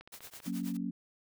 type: click train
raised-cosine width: 0.3 ms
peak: -34 dBFS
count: 8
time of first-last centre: 0.01-0.468 s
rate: 15.3 Hz
type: noise with tremolo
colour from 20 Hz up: white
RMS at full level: -46 dBFS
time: 0.12-0.77 s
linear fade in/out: 5 ms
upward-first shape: triangle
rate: 9.4 Hz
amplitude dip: 100%
type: chord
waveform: sine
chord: F# major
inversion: none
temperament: equal with one note detuned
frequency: 183.61 / 233.1 / 277.2 Hz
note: F#3 / A#3 / C#4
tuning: -13 / 0 / 0 cents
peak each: -37 / -37 / -38 dBFS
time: 0.46-0.91 s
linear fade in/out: 10 ms
effects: none